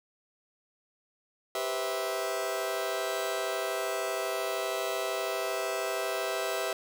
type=chord; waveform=sawtooth; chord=C major seventh; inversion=second; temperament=just; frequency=392.4 / 490.5 / 523.3 / 654.1 Hz; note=G4 / B4 / C5 / E5; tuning=+2 / -12 / 0 / -14 cents; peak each=-32 / -34 / -34 / -29 dBFS; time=1.55-6.73 s; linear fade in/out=2 ms; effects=none